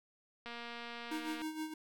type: click train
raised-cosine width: 0.3 ms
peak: -30 dBFS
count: 227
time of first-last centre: 0.46-1.418 s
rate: 236 Hz
type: tone with tremolo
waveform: square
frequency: 312.4 Hz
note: D#4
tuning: 7 cents sharp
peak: -37 dBFS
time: 1.11-1.74 s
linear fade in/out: 5 ms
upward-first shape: sine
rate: 6.4 Hz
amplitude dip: 65%
effects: none